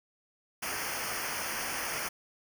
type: noise with comb filter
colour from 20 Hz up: pink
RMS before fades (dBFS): -35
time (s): 0.62-2.09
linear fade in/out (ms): 10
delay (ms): 0.26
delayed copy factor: -0.9
effects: none